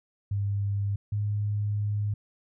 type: tone pair in turn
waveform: sine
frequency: 100.6 / 103.73 Hz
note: G2 / G#2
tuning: +45 / -2 cents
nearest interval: minor second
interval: 53 cents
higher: second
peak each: -25 / -25 dBFS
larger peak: neither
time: 0.31-0.96 / 1.12-2.14 s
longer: second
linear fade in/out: 5 ms
effects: none